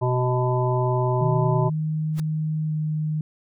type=harmonic tone; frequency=125.5 Hz; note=B2; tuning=28 cents sharp; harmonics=1 / 3 / 5 / 7 / 8; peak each=-21 / -26 / -28 / -29 / -30 dBFS; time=0.01-1.7 s; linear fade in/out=20 ms
type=tone with pitch glide; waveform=sine; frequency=155.56 to 154.22 Hz; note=D#3 to D#3; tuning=0 to -15 cents; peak=-22 dBFS; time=1.21-3.21 s; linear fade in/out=2 ms; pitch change=-15 cents; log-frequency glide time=2.66-2.72 s
type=noise with exponential growth; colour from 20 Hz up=pink; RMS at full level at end=-32 dBFS; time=2.13-2.2 s; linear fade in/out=2 ms; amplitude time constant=15 ms
effects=none